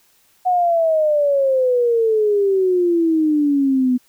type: exponential sweep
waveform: sine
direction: down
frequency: 738 to 247.2 Hz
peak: -13 dBFS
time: 0.45-3.98 s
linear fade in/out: 20 ms
effects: white hiss -57 dBFS RMS until 4.08 s